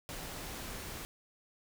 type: noise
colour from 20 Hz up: pink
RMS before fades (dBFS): -43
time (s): 0.09-1.05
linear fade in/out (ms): 0
effects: none